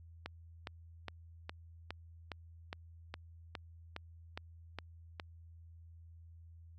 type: click train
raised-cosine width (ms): 0.3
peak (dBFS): -25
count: 13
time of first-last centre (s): 0.26-5.198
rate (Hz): 2.43
effects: added 83 Hz sine -53 dBFS peak until 6.78 s